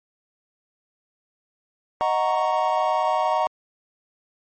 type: chord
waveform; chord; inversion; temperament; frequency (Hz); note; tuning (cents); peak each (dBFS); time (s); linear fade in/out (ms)
triangle; D# minor seventh; none; equal; 622.3 / 740 / 932.3 / 1108.7; D#5 / F#5 / A#5 / C#6; 0 / 0 / 0 / 0; -23 / -22 / -22 / -25; 2.01-3.47; 0
effects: MP3 32 kbps